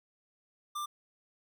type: tone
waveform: square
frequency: 1187 Hz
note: D6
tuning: 18 cents sharp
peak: -35 dBFS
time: 0.75-0.86 s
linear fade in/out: 10 ms
effects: none